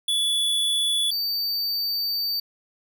square tone pair in turn, 3433 / 4605 Hz, A7 / D8, -43 / -35 cents, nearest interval perfect fourth, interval 508 cents, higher second, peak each -21 / -24 dBFS, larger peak first, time 0.08-1.11 / 1.11-2.4 s, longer second, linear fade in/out 5 ms, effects none

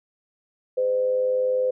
sine tone with amplitude modulation, 510 Hz, C5, 44 cents flat, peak -17 dBFS, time 0.77-1.71 s, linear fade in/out 10 ms, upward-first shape sine, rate 100 Hz, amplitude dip 50%, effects none

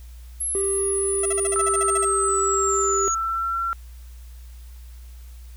sine linear sweep, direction down, 11175 to 6645 Hz, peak -23 dBFS, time 0.4-3.15 s, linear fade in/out 10 ms
triangle tone, 393.2 Hz, G4, 5 cents sharp, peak -21 dBFS, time 0.55-3.08 s, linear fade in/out 0 ms
15% pulse tone bursts, 662 Hz, E5, 7 cents sharp, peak -21 dBFS, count 12, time 1.23-2.049 s, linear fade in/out 5 ms, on 27 ms, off 45 ms
sine tone with pitch glide, 1309 to 1359.1 Hz, E6 to F6, -13 to -48 cents, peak -22 dBFS, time 1.56-3.73 s, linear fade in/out 0 ms, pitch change +65 cents, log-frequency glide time 2.77-3.61 s
effects added 60 Hz sine -38 dBFS peak until 5.56 s + white hiss -55 dBFS RMS until 5.56 s

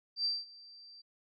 sine tone with ADSR envelope, 4687 Hz, D8, 4 cents flat, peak -28 dBFS, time 0.16-1.02 s, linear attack 89 ms, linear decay 200 ms, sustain -23 dB, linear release 15 ms, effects none

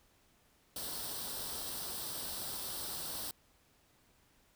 white noise with comb filter, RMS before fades -41 dBFS, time 0.76-3.31 s, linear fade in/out 2 ms, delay 0.22 ms, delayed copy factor +0.65, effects pink hiss -69 dBFS RMS until 4.55 s

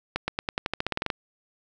accelerating click train, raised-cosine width 0.3 ms, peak -10 dBFS, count 14, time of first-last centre 0.16-1.102 s, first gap 120 ms, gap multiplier 0.91, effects none

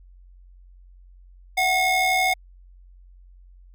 square ring-modulated tone, 712 Hz, F5, 33 cents sharp, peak -16 dBFS, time 1.57-2.34 s, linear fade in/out 10 ms, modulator 1460 Hz, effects added 45 Hz sine -46 dBFS peak until 3.74 s

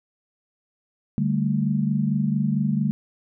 sine chord, D suspended fourth, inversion none, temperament just, 146.83 / 195.78 / 220.2 Hz, D3 / G3 / A3, 0 / -2 / +2 cents, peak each -24 dBFS, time 1.18-2.91 s, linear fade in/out 0 ms, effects none

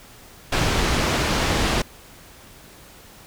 pink low-pass noise, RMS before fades -21 dBFS, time 0.52-1.82 s, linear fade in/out 5 ms, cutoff 5700 Hz, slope 12 dB/octave, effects pink hiss -46 dBFS RMS until 3.26 s

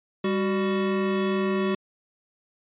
square tone pair together, 198.54 / 374.8 Hz, G3 / F#4, +22 / +22 cents, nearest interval major seventh, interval 1100 cents, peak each -26 dBFS, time 0.24-1.75 s, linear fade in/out 5 ms, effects resampled to 8000 Hz

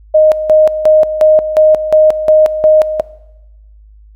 sine tone with tremolo, 620 Hz, D#5, 6 cents flat, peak -3 dBFS, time 0.14-3.01 s, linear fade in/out 10 ms, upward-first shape square, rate 2.8 Hz, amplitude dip 75%, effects noise-tail reverb RT60 1.0 s tail -21 dB re dry + added 52 Hz sine -37 dBFS peak until 4.15 s

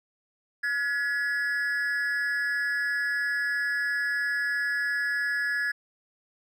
triangle tone with amplitude modulation, 1691 Hz, G#6, 31 cents sharp, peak -20 dBFS, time 0.63-5.72 s, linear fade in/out 10 ms, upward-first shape sine, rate 257 Hz, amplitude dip 75%, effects none

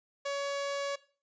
sawtooth tone, 562 Hz, C#5, 24 cents sharp, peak -28 dBFS, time 0.25-0.96 s, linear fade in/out 10 ms, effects noise-tail reverb RT60 0.4 s tail -18 dB re dry + resampled to 16000 Hz

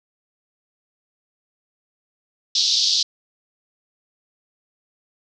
pink band-pass noise, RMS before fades -19 dBFS, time 2.55-3.03 s, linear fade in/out 5 ms, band 3600 to 5600 Hz, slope 48 dB/octave, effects none

